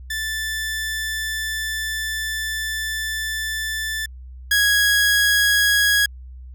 sawtooth tone pair in turn, 1760 / 1657.7 Hz, A6 / G#6, 0 / -4 cents, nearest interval minor second, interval 104 cents, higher first, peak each -20 / -11 dBFS, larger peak second, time 0.1-4.06 / 4.51-6.06 s, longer first, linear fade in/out 5 ms, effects added 63 Hz sine -35 dBFS peak until 6.54 s

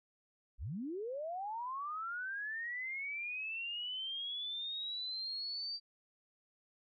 sine linear sweep, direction up, 35.63 to 4678 Hz, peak -38 dBFS, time 0.58-5.8 s, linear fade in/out 50 ms, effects none

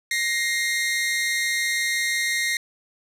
sawtooth tone pair together, 1880.2 / 2106 Hz, A#6 / C7, +14 / +11 cents, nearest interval major second, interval 197 cents, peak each -21 dBFS, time 0.11-2.57 s, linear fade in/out 2 ms, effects low-pass 12000 Hz 12 dB/octave

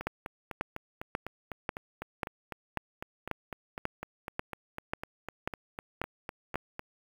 two click trains, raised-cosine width 0.5 ms, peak -15 / -22 dBFS, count 13 / 28, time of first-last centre 0.07-6.556 / 0.01-6.794 s, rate 1.85 / 3.98 Hz, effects 7-bit

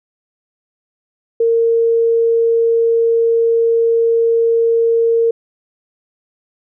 sine tone, 460 Hz, A#4, 23 cents flat, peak -10 dBFS, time 1.4-5.31 s, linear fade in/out 5 ms, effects none

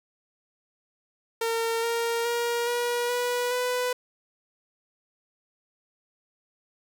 sawtooth tone with pitch steps, 457.3 / 465 / 472.9 / 480.9 / 489 / 497.3 Hz, A#4 / A#4 / A#4 / B4 / B4 / B4, -33 / -4 / +25 / -46 / -17 / +12 cents, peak -21 dBFS, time 1.41-3.93 s, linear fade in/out 5 ms, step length 420 ms, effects none

